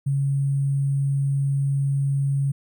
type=tone with sample-and-hold; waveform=sine; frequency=138.59 Hz; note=C#3; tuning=in tune; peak=-19 dBFS; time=0.06-2.52 s; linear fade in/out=10 ms; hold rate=8820 Hz; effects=none